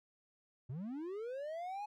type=linear sweep; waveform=triangle; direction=up; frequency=113.7 to 848 Hz; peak=-38 dBFS; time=0.69-1.86 s; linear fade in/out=10 ms; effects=none